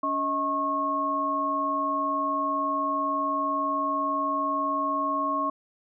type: tone cluster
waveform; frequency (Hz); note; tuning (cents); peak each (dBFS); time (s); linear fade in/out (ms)
sine; 283.8 / 632 / 1090; C#4 / D#5 / C#6; +41 / +27 / -29; -32 / -33 / -25; 0.03-5.5; 5
effects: none